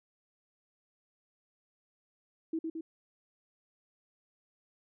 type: tone with echo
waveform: sine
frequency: 324 Hz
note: E4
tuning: 30 cents flat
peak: -30 dBFS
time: 2.53-2.59 s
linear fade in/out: 5 ms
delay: 110 ms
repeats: 2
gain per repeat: -3 dB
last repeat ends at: 2.81 s
effects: none